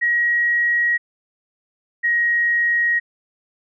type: tone pair in turn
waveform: sine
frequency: 1900 / 1888 Hz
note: A#6 / A#6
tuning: +33 / +22 cents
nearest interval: unison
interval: 11 cents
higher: first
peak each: -15 dBFS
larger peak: neither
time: 0.01-0.98 / 2.03-3 s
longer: neither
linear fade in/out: 20 ms
effects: none